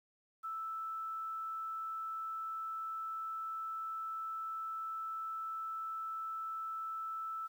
sine tone with quantisation, 1318.5 Hz, E6, in tune, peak -38 dBFS, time 0.43-7.48 s, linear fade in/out 20 ms, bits 11, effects none

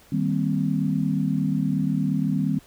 sine chord, C minor seventh, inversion first, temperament equal, 155.56 / 196 / 233.1 / 261.6 Hz, Eb3 / G3 / Bb3 / C4, 0 / 0 / 0 / 0 cents, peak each -25 / -25 / -30 / -26 dBFS, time 0.12-2.59 s, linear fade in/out 5 ms, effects pink hiss -53 dBFS RMS until 2.66 s

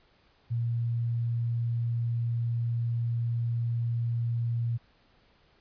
sine tone, 117.5 Hz, A#2, 14 cents sharp, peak -26 dBFS, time 0.5-4.78 s, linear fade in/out 20 ms, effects pink hiss -64 dBFS RMS until 5.6 s + resampled to 11025 Hz

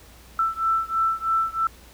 sine beating tone pair, 1328 / 1331.1 Hz, E6 / E6, +12 / +16 cents, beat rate 3.1 Hz, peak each -23 / -24 dBFS, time 0.39-1.67 s, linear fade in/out 2 ms, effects added 59 Hz sine -49 dBFS peak until 1.93 s + pink hiss -50 dBFS RMS until 1.93 s

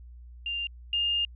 sine tone pair in turn, 2794 / 2820 Hz, F7 / F7, 0 / +16 cents, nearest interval unison, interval 16 cents, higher second, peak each -29 / -24 dBFS, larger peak second, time 0.46-0.67 / 0.93-1.25 s, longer second, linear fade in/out 2 ms, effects added 60 Hz sine -44 dBFS peak until 1.35 s

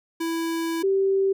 square / sine tone pair in turn, 330 / 388.5 Hz, E4 / G4, +2 / -16 cents, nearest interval minor third, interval 282 cents, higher second, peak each -25 / -18 dBFS, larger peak second, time 0.2-0.83 / 0.83-1.33 s, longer first, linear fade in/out 10 ms, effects none

